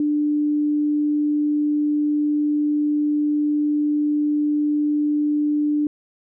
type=tone; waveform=sine; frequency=296.8 Hz; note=D4; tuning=18 cents sharp; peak=-17 dBFS; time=0-5.87 s; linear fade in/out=2 ms; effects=none